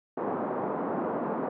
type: band-pass noise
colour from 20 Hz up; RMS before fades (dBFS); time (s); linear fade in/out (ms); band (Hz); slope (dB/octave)
pink; -31; 0.17-1.49; 5; 200 to 1100; 24
effects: none